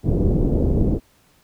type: low-pass noise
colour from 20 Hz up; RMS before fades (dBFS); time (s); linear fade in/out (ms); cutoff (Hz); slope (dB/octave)
pink; -18; 0.03-1; 50; 450; 24
effects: pink hiss -58 dBFS RMS until 1.43 s